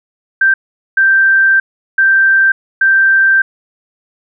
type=tone bursts at uneven times; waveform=sine; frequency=1568 Hz; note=G6; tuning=in tune; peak=-6 dBFS; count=4; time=0.41-0.54 / 0.97-1.6 / 1.98-2.52 / 2.81-3.42 s; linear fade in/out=5 ms; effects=none